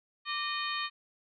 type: harmonic tone with a mistuned harmonic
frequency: 615 Hz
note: D#5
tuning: 20 cents flat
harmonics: 2 / 3 / 4 / 5 / 6 / 7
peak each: -36 / -38 / -39 / -40 / -41 / -41 dBFS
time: 0.25-0.9 s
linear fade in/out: 50 ms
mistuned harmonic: 2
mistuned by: -79 cents
effects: none